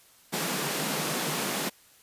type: high-pass noise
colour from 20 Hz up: pink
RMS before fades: -30 dBFS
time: 0.32-1.7 s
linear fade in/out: 20 ms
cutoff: 140 Hz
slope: 96 dB/octave
effects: white hiss -58 dBFS RMS until 2.02 s + resampled to 32000 Hz